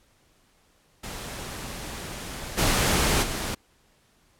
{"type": "noise with level steps", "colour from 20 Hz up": "pink", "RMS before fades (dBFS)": [-36, -22, -30], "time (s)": [1.03, 3.55], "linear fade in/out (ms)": 10, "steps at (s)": [2.57, 3.22], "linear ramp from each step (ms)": 20, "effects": ["pink hiss -63 dBFS RMS until 4.39 s", "low-pass 12000 Hz 12 dB/octave"]}